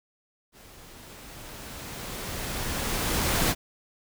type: noise with level ramp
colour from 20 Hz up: pink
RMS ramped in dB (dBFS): -51 to -23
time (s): 0.52-3.55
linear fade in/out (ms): 50
effects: none